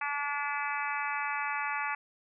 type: harmonic tone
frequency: 288.2 Hz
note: D4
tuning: 33 cents flat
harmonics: 3 / 4 / 5 / 6 / 7 / 8 / 9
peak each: -36 / -37 / -38 / -39 / -39 / -40 / -41 dBFS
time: 0.01-1.95 s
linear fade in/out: 5 ms
effects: none